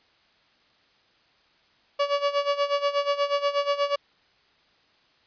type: tone with tremolo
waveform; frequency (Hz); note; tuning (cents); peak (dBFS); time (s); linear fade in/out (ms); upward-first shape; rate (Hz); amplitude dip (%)
30% pulse; 570; C#5; +48; -17; 1.99-3.96; 10; sine; 8.3; 80
effects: white hiss -62 dBFS RMS until 5.26 s + resampled to 11025 Hz